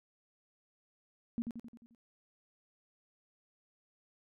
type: tone with echo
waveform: sine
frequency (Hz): 233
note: A#3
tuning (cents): -1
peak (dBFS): -31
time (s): 1.38-1.42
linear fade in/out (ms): 0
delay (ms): 88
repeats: 6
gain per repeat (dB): -5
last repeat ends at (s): 1.948
effects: none